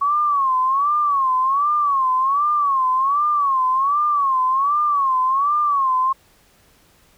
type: tone with vibrato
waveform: sine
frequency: 1108.7 Hz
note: C#6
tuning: in tune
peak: -15 dBFS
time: 0.01-6.13 s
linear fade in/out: 10 ms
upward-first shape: sine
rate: 1.3 Hz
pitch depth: 140 cents each way
effects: pink hiss -55 dBFS RMS until 7.17 s